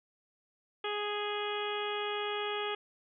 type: harmonic tone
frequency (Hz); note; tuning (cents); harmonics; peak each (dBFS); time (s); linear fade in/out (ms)
415.3; G#4; 0; 1 / 2 / 3 / 4 / 5 / 6 / 7 / 8; -36 / -40 / -40 / -44 / -45 / -44 / -43 / -42; 0.84-2.75; 5
effects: none